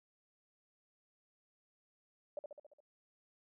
sine tone with echo, 587.3 Hz, D5, in tune, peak -38 dBFS, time 2.37-2.39 s, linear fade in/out 2 ms, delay 69 ms, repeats 6, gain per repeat -4 dB, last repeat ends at 2.804 s, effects none

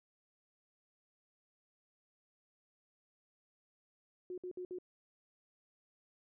sine tone bursts, 362.9 Hz, F#4, 34 cents flat, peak -40 dBFS, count 4, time 4.3-4.786 s, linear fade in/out 2 ms, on 78 ms, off 58 ms, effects none

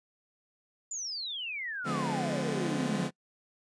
sine exponential sweep, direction down, 7210 to 174.61 Hz, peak -34 dBFS, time 0.91-3.04 s, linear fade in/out 5 ms
sawtooth chord, D diminished seventh, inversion none, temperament just, 146.83 / 176.2 / 211.4 / 253.7 Hz, D3 / F3 / Ab3 / Cb4, 0 / +16 / +31 / +47 cents, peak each -32 dBFS, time 1.84-3.11 s, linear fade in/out 50 ms
effects noise-tail reverb RT60 0.1 s tail -24 dB re dry + resampled to 22050 Hz

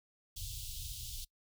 pink band-stop noise, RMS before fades -43 dBFS, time 0.36-1.25 s, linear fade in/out 10 ms, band 120 to 3100 Hz, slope 48 dB/octave, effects noise-tail reverb RT60 0.1 s tail -24 dB re dry

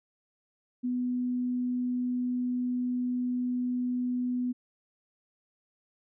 sine tone, 248.2 Hz, B3, 9 cents sharp, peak -27 dBFS, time 0.83-4.53 s, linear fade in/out 20 ms, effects none

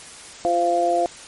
harmonic tone, 173 Hz, F3, 16 cents flat, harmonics 2 / 3 / 4, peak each -24 / -24 / -18 dBFS, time 0.45-1.06 s, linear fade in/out 0 ms, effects white hiss -40 dBFS RMS until 1.27 s + MP3 48 kbps

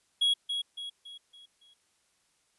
triangle tone with echo, 3322 Hz, G#7, in tune, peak -21 dBFS, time 0.21-0.34 s, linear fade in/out 10 ms, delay 280 ms, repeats 5, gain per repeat -7 dB, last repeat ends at 1.74 s, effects white hiss -71 dBFS RMS until 2.58 s + resampled to 24000 Hz

